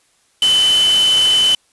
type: tone in noise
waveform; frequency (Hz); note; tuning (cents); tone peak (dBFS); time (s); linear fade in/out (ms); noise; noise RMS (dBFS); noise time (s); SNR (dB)
sine; 3031; F#7; +41; -10; 0.42-1.55; 2; white; -22; 0.42-1.55; +9
effects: white hiss -58 dBFS RMS until 1.72 s + resampled to 24000 Hz